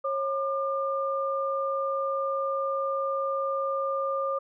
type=tone pair together; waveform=sine; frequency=544.8 / 1200 Hz; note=C#5 / D6; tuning=-30 / +37 cents; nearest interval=octave + major second; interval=1367 cents; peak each=-28 / -29 dBFS; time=0.04-4.39 s; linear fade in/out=10 ms; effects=none

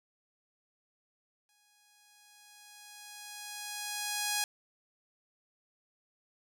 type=tone with exponential growth; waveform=5% pulse; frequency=830 Hz; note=G#5; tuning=1 cent flat; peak=-17 dBFS; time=1.49-4.44 s; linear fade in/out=1 ms; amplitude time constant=640 ms; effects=none

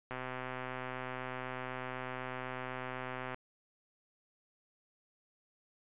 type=click train; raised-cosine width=0.5 ms; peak=-25 dBFS; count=415; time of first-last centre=0.11-3.344 s; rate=128 Hz; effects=resampled to 8000 Hz

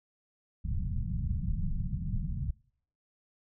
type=low-pass noise; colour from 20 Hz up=pink; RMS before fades=-32 dBFS; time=0.64-2.51 s; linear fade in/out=10 ms; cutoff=190 Hz; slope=48 dB/octave; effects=noise-tail reverb RT60 0.6 s tail -24 dB re dry

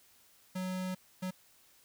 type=tone bursts at uneven times; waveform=square; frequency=185 Hz; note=F#3; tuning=in tune; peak=-35 dBFS; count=2; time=0.55-0.95 / 1.22-1.31 s; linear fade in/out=10 ms; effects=white hiss -64 dBFS RMS until 1.84 s

